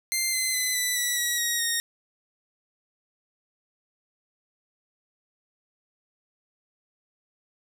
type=tone with pitch steps; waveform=10% pulse; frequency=2090 / 2055 / 2021 / 1987.6 / 1954.5 / 1922.1 / 1890.2 / 1858.8 Hz; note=C7 / C7 / B6 / B6 / B6 / B6 / A#6 / A#6; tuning=-2 / -32 / +39 / +11 / -19 / -47 / +24 / -5 cents; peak=-15 dBFS; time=0.12-1.8 s; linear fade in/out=0 ms; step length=210 ms; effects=none